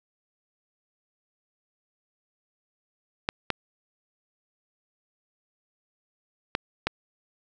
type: clicks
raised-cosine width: 0.3 ms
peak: -8 dBFS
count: 4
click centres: 3.289 / 3.503 / 6.551 / 6.87 s
effects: none